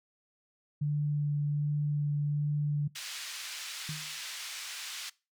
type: tone with vibrato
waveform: sine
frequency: 146.83 Hz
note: D3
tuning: in tune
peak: -27 dBFS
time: 0.81-2.88 s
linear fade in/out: 10 ms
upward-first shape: sine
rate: 1.3 Hz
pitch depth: 9 cents each way
type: band-pass noise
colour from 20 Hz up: white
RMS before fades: -41 dBFS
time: 2.95-5.1 s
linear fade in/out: 10 ms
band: 1700 to 5500 Hz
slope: 12 dB/octave
type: tone with exponential decay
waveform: sine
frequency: 153.2 Hz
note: D#3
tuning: 27 cents flat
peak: -33 dBFS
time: 3.89-4.21 s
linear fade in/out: 2 ms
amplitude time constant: 69 ms
effects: noise-tail reverb RT60 0.3 s tail -22 dB re dry